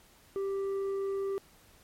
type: tone with tanh clipping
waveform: sine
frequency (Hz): 392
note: G4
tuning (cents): 0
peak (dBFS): -31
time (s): 0.36-1.38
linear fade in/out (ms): 0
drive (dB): 5
effects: pink hiss -60 dBFS RMS until 1.83 s + MP3 64 kbps